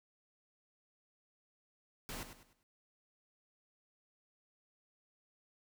pink noise with echo, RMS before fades -44 dBFS, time 2.09-2.23 s, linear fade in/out 0 ms, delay 100 ms, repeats 4, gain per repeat -9 dB, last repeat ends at 2.63 s, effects none

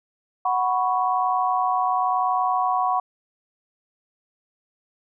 sine chord, F# suspended fourth, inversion none, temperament equal, 740 / 987.8 / 1108.7 Hz, F#5 / B5 / C#6, 0 / 0 / 0 cents, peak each -22 / -25 / -24 dBFS, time 0.45-3 s, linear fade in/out 5 ms, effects none

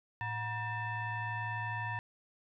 sine tone with frequency modulation, 952 Hz, A#5, 36 cents sharp, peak -34 dBFS, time 0.21-1.99 s, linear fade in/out 0 ms, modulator 841 Hz, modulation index 1.4, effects none

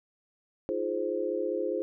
sine chord, F minor seventh, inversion third, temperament just, 314.3 / 349.2 / 419.1 / 523.8 Hz, Eb4 / F4 / Ab4 / C5, +18 / 0 / +16 / +2 cents, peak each -37 / -33 / -33 / -32 dBFS, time 0.69-1.82 s, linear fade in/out 0 ms, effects none

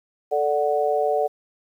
sine chord, D major, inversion second, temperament equal, 440 / 587.3 / 740 Hz, A4 / D5 / F#5, 0 / 0 / 0 cents, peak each -23 dBFS, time 0.31-1.28 s, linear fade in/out 20 ms, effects 9-bit

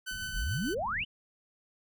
sawtooth tone with tremolo, 1512 Hz, F#6, 37 cents sharp, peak -31 dBFS, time 0.06-0.75 s, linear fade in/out 20 ms, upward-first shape sine, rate 6.8 Hz, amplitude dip 30%
pink low-pass noise, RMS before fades -46 dBFS, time 0.11-1.04 s, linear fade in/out 0 ms, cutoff 240 Hz, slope 96 dB/octave
sine exponential sweep, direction up, 30.87 to 3136 Hz, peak -30 dBFS, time 0.33-1.05 s, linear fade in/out 20 ms
effects none

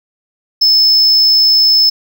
triangle tone, 5240 Hz, E8, 11 cents flat, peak -5 dBFS, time 0.61-1.9 s, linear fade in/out 10 ms, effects none

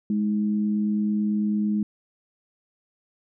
sine tone pair together, 209.1 / 318.1 Hz, G#3 / D#4, +12 / +38 cents, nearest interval perfect fifth, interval 726 cents, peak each -21 / -32 dBFS, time 0.1-1.83 s, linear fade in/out 2 ms, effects none

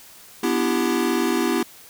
square chord, E minor seventh, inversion second, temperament equal with one note detuned, 246.9 / 293.7 / 333.8 / 392 Hz, B3 / D4 / E4 / G4, 0 / 0 / +22 / 0 cents, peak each -25 / -28 / -24 / -26 dBFS, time 0.43-1.63 s, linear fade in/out 5 ms, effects white hiss -46 dBFS RMS until 1.89 s

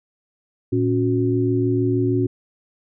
sine tone cluster, 115.3 / 278.3 / 364.8 Hz, A#2 / C#4 / F#4, -19 / +7 / -24 cents, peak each -21 dBFS, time 0.72-2.27 s, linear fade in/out 10 ms, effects none

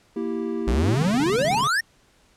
triangle chord, E diminished, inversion second, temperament equal, 233.1 / 329.6 / 392 Hz, Bb3 / E4 / G4, 0 / 0 / 0 cents, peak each -27 dBFS, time 0.16-0.95 s, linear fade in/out 5 ms
square exponential sweep, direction up, 52.2 to 1897 Hz, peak -20 dBFS, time 0.67-1.81 s, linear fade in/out 10 ms
white band-pass noise, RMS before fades -32 dBFS, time 0.81-1.63 s, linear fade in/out 2 ms, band 160 to 270 Hz, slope 48 dB/octave
square tone bursts, 140.3 Hz, C#3, 21 cents sharp, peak -29 dBFS, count 12, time 0.95-1.672 s, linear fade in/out 0 ms, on 40 ms, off 22 ms
effects pink hiss -59 dBFS RMS until 2.36 s + low-pass 9000 Hz 12 dB/octave

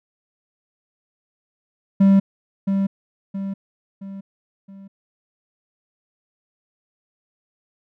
triangle tone with echo, 195.6 Hz, G3, 4 cents flat, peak -8 dBFS, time 2-2.2 s, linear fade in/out 10 ms, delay 670 ms, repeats 4, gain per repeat -7 dB, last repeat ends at 4.88 s, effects none

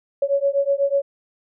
sine beating tone pair, 554.4 / 562.5 Hz, C#5 / C#5, 0 / +25 cents, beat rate 8.1 Hz, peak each -20 dBFS, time 0.22-1.02 s, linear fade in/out 5 ms, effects none

